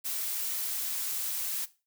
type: noise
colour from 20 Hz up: blue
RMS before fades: -33 dBFS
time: 0.04-1.66 s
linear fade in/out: 20 ms
effects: noise-tail reverb RT60 0.3 s tail -17 dB re dry